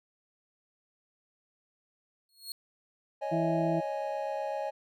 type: tone with exponential growth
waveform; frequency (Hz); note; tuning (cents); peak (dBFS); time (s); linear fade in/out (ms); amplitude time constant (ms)
sawtooth; 4311; C#8; -49; -31; 2.29-2.52; 1; 49
type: chord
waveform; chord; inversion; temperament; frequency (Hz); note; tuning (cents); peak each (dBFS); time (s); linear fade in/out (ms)
triangle; C# suspended second; none; equal; 554.4 / 622.3 / 830.6; C#5 / D#5 / G#5; 0 / 0 / 0; -34 / -34 / -34; 3.21-4.71; 20
type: harmonic tone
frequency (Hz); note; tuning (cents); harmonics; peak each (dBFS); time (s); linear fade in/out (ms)
164.81; E3; 0; 1 / 2 / 4; -31 / -31 / -31; 3.31-3.81; 20
effects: none